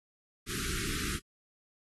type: band-stop noise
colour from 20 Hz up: pink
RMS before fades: -35 dBFS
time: 0.46-1.2 s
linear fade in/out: 50 ms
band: 420 to 1200 Hz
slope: 96 dB/octave
effects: AAC 32 kbps